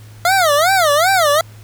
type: tone with vibrato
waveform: 25% pulse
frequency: 670 Hz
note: E5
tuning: 28 cents sharp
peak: -7 dBFS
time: 0.25-1.41 s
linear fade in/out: 2 ms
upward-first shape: sine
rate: 2.6 Hz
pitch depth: 270 cents each way
effects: added 107 Hz sine -36 dBFS peak until 1.63 s + pink hiss -46 dBFS RMS until 1.63 s